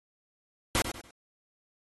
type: noise with echo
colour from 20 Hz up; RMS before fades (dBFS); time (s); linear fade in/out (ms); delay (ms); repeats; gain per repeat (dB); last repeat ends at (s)
pink; -26; 0.75-0.82; 0; 96; 3; -10; 1.108
effects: AAC 32 kbps